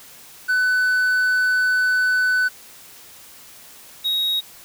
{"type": "tone pair in turn", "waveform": "triangle", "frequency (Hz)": [1500, 3780], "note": ["F#6", "A#7"], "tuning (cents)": [23, 23], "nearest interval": "octave + major third", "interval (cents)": 1600, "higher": "second", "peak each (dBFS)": [-14, -17], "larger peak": "first", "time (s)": [[0.48, 2.49], [4.04, 4.41]], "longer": "first", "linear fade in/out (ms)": 20, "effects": ["white hiss -44 dBFS RMS until 4.64 s"]}